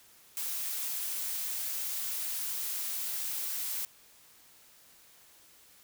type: noise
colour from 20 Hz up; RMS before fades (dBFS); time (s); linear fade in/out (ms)
blue; -35; 0.37-3.85; 0
effects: white hiss -59 dBFS RMS until 5.83 s